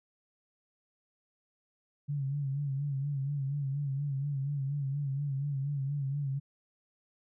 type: tone with vibrato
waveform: sine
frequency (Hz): 140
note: C#3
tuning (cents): +18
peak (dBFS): -30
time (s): 2.08-6.4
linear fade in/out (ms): 20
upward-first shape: sine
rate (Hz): 4.2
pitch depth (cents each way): 71
effects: none